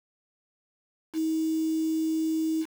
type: tone with quantisation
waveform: sine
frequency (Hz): 318.8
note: D#4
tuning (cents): +42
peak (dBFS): -24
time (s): 1.13-2.66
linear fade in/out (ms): 50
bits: 7
effects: none